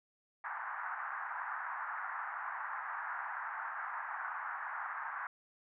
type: band-pass noise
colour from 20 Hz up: white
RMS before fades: -41 dBFS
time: 0.44-5.27 s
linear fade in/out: 2 ms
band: 810 to 1700 Hz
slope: 48 dB/octave
effects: none